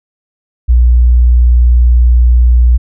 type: tone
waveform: sine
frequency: 60.3 Hz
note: B1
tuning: 41 cents flat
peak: -3 dBFS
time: 0.68-2.78 s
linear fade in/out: 20 ms
effects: none